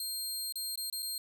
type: tone with dropouts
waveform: 20% pulse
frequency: 4200 Hz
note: C8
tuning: 6 cents sharp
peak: -29 dBFS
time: 0-1.18 s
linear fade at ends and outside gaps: 2 ms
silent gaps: 0.524-0.556 / 0.757-0.775 / 0.9-0.926 / 1.023-1.027 s
effects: none